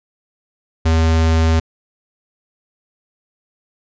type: tone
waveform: square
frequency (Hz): 81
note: E2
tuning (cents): -30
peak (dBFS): -12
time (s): 0.85-1.6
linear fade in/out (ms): 10
effects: resampled to 16000 Hz